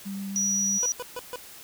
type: tone with vibrato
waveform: sine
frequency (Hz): 196.7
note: G3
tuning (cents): +6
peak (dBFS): -31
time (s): 0.05-0.79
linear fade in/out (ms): 20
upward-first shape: sine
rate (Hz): 7.7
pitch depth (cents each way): 9
type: tone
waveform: sine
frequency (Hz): 5820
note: F#8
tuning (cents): -29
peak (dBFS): -23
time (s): 0.36-0.92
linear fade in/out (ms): 0
type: tone bursts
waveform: 25% pulse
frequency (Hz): 493.9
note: B4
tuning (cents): 0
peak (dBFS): -28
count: 4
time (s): 0.83-1.358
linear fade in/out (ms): 0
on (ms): 27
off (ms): 140
effects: white hiss -46 dBFS RMS until 1.63 s